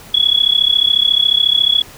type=tone with amplitude modulation; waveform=sine; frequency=3375 Hz; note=G#7; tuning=27 cents sharp; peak=-6 dBFS; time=0.14-1.82 s; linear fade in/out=5 ms; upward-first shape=sine; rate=34.1 Hz; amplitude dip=90%; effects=pink hiss -38 dBFS RMS until 1.97 s